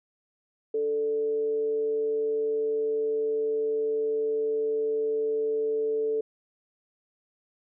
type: tone with frequency modulation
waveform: sine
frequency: 440 Hz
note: A4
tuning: in tune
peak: -24 dBFS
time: 0.74-6.21 s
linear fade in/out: 5 ms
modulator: 148 Hz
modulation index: 0.21
effects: none